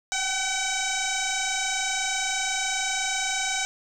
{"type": "tone with frequency modulation", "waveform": "sine", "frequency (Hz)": 2303, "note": "D7", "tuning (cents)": -34, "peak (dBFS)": -24, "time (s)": [0.12, 3.65], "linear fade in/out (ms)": 0, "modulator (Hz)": 763, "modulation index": 6.7, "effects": ["9-bit"]}